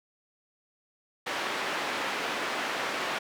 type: band-pass noise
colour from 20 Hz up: white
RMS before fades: -32 dBFS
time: 1.26-3.19 s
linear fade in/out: 10 ms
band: 280 to 2200 Hz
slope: 12 dB/octave
effects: none